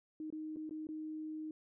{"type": "tone with dropouts", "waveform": "sine", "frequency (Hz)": 311.1, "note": "D#4", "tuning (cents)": 0, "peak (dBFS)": -40, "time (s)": [0.2, 1.51], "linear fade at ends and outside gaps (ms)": 2, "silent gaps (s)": [[0.303, 0.325], [0.561, 0.568], [0.694, 0.709], [0.87, 0.888]], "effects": []}